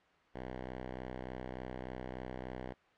5% pulse tone, 63.4 Hz, B1, 46 cents sharp, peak -30 dBFS, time 0.34-2.74 s, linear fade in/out 20 ms, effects white hiss -66 dBFS RMS until 2.97 s + low-pass 2000 Hz 12 dB/octave

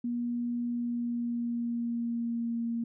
sine tone with pitch glide, 239.6 to 232.6 Hz, A#3 to A#3, +48 to -4 cents, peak -29 dBFS, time 0.04-2.84 s, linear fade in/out 5 ms, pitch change -52 cents, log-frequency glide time 0.68-2.6 s, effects none

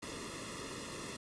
pink noise with comb filter, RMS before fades -44 dBFS, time 0.02-1.17 s, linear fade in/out 10 ms, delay 1.3 ms, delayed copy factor -0.85, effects resampled to 22050 Hz

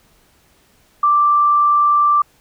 sine tone, 1175 Hz, D6, 1 cent sharp, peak -10 dBFS, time 1.03-2.22 s, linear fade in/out 5 ms, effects pink hiss -55 dBFS RMS until 2.4 s

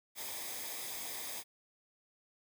white noise with comb filter, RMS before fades -42 dBFS, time 0.15-1.44 s, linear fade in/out 50 ms, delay 0.7 ms, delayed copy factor -0.6, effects none

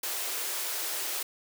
white high-pass noise, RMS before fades -33 dBFS, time 0.03-1.23 s, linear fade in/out 5 ms, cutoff 320 Hz, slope 96 dB/octave, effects none

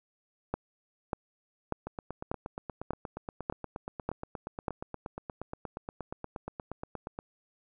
two click trains, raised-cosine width 1 ms, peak -16 / -23 dBFS, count 8 / 46, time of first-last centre 0.54-4.682 / 1.87-7.189 s, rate 1.69 / 8.46 Hz, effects none

